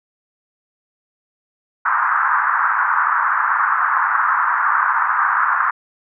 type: band-pass noise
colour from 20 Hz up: pink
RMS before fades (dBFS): -17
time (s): 1.85-5.71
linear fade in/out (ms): 10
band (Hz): 990 to 1600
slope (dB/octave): 48
effects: none